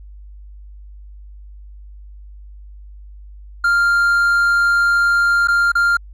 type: tone with dropouts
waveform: triangle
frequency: 1396.9 Hz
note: F6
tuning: in tune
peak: -10 dBFS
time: 3.64-5.97 s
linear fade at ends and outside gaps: 5 ms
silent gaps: 5.474-5.483 / 5.719-5.752 s
effects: added 50 Hz sine -35 dBFS peak until 6.13 s + AAC 64 kbps